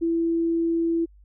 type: tone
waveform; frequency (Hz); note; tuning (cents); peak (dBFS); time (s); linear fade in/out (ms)
sine; 333; E4; +18; -20; 0.01-1.06; 20
effects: added 50 Hz sine -49 dBFS peak until 1.24 s